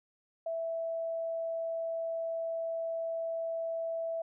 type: tone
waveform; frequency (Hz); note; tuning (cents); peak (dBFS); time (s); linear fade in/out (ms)
sine; 659.3; E5; 0; -32; 0.46-4.22; 5
effects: none